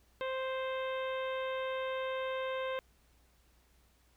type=harmonic tone; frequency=523.3 Hz; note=C5; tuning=in tune; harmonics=1 / 2 / 3 / 4 / 5 / 6 / 7; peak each=-35 / -41 / -45 / -47 / -49 / -51 / -52 dBFS; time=0.21-2.79 s; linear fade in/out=0 ms; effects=added 60 Hz sine -67 dBFS peak until 4.16 s + pink hiss -70 dBFS RMS until 4.16 s